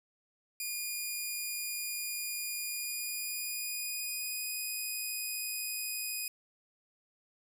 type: tone with pitch glide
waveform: 5% pulse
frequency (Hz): 2435 to 2489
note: D#7 to D#7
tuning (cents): -38 to 0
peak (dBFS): -26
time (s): 0.6-6.28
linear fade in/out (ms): 2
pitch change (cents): +38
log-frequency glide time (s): 2.66-4.65
effects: none